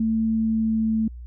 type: tone with pitch glide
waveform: sine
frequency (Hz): 222.7 to 220.9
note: A3 to A3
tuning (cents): +21 to +7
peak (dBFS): -19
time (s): 0-1.08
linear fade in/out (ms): 5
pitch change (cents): -14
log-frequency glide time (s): 0.26-0.95
effects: added 60 Hz sine -35 dBFS peak until 1.26 s